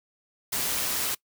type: noise with amplitude modulation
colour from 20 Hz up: white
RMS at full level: -27 dBFS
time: 0.52-1.15 s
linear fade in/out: 10 ms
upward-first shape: sine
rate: 129 Hz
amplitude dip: 25%
effects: noise-tail reverb RT60 0.1 s tail -23 dB re dry